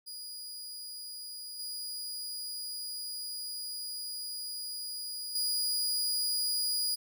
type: tone with level steps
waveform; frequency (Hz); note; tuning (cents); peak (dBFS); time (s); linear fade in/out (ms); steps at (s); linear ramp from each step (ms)
sawtooth; 4896; D#8; -29; -38 / -34 / -26; 0.06-6.96; 20; 1.59 / 5.35; 5
effects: none